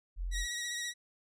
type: tone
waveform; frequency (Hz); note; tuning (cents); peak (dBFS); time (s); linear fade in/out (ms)
sine; 43.89; F1; +9; -33; 0.16-0.47; 50
type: tone with vibrato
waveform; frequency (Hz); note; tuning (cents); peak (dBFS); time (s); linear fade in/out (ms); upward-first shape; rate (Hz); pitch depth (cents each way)
15% pulse; 1911; A#6; +43; -29; 0.31-0.94; 50; triangle; 15; 37
effects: resampled to 32000 Hz